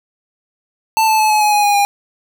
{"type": "tone with pitch steps", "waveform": "square", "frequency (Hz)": [885, 873.8, 862.8, 851.9, 841.1, 830.5, 820, 809.7], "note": ["A5", "A5", "A5", "G#5", "G#5", "G#5", "G#5", "G#5"], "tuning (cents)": [10, -12, -34, 44, 22, 0, -22, -44], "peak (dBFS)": -11, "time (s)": [0.97, 1.85], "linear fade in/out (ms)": 0, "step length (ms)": 110, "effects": []}